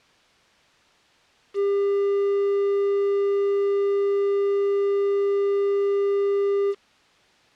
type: tone with quantisation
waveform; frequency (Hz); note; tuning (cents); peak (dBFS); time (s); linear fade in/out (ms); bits
triangle; 400.1; G4; +35; -17; 1.54-6.75; 50; 7
effects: white hiss -57 dBFS RMS until 7.55 s + low-pass 4000 Hz 12 dB/octave